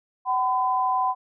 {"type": "tone pair together", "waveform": "sine", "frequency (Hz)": [757, 1010.5], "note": ["F#5", "B5"], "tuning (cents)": [39, 39], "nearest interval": "perfect fourth", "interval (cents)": 500, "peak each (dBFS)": [-24, -22], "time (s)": [0.25, 1.15], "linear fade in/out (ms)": 50, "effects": []}